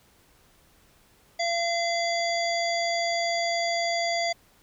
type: harmonic tone with a mistuned harmonic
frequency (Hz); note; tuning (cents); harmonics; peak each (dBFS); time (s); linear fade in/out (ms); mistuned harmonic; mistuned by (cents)
684; F5; -36; 1 / 3 / 5 / 7 / 9 / 10; -26 / -30 / -37 / -32 / -45 / -39; 1.39-4.33; 10; 7; -22
effects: pink hiss -60 dBFS RMS until 4.62 s